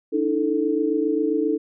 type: chord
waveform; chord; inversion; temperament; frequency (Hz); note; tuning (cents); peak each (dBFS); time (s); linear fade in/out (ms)
sine; D suspended second; none; equal with one note detuned; 293.7 / 321.2 / 440; D4 / E4 / A4; 0 / -45 / 0; -24 / -23 / -23; 0.12-1.58; 20
effects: none